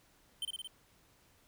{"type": "tone with echo", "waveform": "square", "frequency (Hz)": 3100, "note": "G7", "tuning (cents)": -20, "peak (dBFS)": -35, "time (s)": [0.42, 0.45], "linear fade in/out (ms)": 2, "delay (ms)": 56, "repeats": 4, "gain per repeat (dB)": -2, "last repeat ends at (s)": 0.674, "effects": ["pink hiss -67 dBFS RMS until 1.47 s"]}